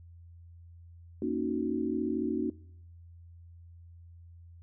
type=chord; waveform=sine; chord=D# minor seventh; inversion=second; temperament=equal; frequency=233.1 / 277.2 / 311.1 / 370 Hz; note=A#3 / C#4 / D#4 / F#4; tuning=0 / 0 / 0 / 0 cents; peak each=-34 dBFS; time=1.22-2.5 s; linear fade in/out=2 ms; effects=noise-tail reverb RT60 0.7 s tail -22 dB re dry + added 85 Hz sine -49 dBFS peak until 4.62 s